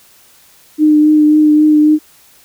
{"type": "tone with vibrato", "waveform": "sine", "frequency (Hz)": 303.6, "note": "D#4", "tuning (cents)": -42, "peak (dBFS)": -5, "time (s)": [0.78, 1.99], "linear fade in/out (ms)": 50, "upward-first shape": "triangle", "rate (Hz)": 3.7, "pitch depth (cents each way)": 19, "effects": ["white hiss -46 dBFS RMS until 2.44 s"]}